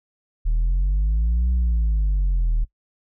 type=linear two-way sweep; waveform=sine; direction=up then down; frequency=37.62 to 61.74 to 37.62 Hz; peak=-14 dBFS; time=0.45-2.65 s; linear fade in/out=20 ms; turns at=1.52 s; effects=noise-tail reverb RT60 0.1 s tail -22 dB re dry + tanh soft clip ceiling -16 dBFS